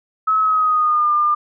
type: tone with pitch glide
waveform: sine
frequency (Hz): 1288 to 1201.7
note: E6 to D6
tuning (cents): -41 to +39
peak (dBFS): -13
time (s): 0.27-1.35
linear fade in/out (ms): 10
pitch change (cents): -120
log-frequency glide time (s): 0.4-1.1
effects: none